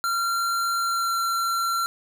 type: tone with pitch glide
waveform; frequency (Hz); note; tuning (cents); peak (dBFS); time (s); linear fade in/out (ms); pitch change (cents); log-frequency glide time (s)
square; 1374 to 1363.7; F6 to F6; -29 to -42; -23; 0.04-1.86; 0; -13; 0.77-1.16
effects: none